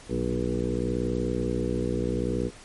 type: harmonic tone with a mistuned harmonic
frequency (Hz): 60.7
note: B1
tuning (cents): -29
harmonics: 1 / 2 / 3 / 4 / 5 / 6 / 7 / 8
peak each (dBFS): -33 / -33 / -33 / -33 / -33 / -33 / -33 / -33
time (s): 0.08-2.51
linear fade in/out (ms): 50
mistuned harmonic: 3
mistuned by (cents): +52
effects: pink hiss -48 dBFS RMS until 2.64 s + MP3 48 kbps